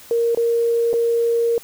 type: tone with dropouts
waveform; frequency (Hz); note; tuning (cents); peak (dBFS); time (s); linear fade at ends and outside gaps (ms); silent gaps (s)
sine; 466.2; A#4; 0; -15; 0.11-1.58; 1; 0.348-0.373 / 0.931-0.938
effects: white hiss -43 dBFS RMS until 1.63 s